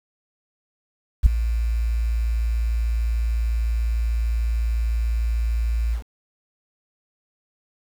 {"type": "tone with ADSR envelope", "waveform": "sine", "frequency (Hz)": 56.8, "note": "A#1", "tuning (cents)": -44, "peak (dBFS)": -4, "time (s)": [1.23, 6.03], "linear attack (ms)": 32, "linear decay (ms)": 4, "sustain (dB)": -15, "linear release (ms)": 100, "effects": ["tanh soft clip ceiling -1 dBFS", "7-bit"]}